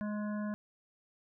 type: harmonic tone with a mistuned harmonic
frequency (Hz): 209.3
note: G#3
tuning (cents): +14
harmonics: 1 / 3 / 5 / 7 / 8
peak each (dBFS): -34 / -44 / -48 / -51 / -52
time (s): 0.01-0.54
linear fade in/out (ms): 0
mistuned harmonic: 8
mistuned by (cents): +15
effects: none